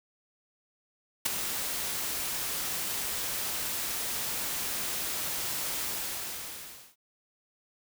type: noise with ADSR envelope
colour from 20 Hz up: white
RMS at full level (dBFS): -24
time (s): 1.25-6.96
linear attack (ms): 12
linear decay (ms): 8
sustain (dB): -9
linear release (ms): 1100
effects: none